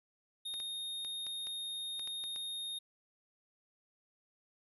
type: tone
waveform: square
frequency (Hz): 3699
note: A#7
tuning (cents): -14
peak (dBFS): -39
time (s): 0.45-2.79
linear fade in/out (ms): 10
type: clicks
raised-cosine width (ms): 0.2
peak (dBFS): -33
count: 9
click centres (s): 0.54 / 0.601 / 1.048 / 1.267 / 1.47 / 1.995 / 2.075 / 2.239 / 2.361
effects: resampled to 32000 Hz